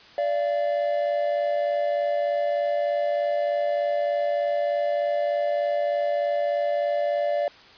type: tone pair together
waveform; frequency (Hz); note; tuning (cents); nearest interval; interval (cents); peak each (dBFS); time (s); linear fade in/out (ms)
triangle; 582.7 / 686; D5 / F5; -14 / -31; minor third; 283; -21 / -25; 0.18-7.48; 2
effects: white hiss -49 dBFS RMS until 7.77 s + resampled to 11025 Hz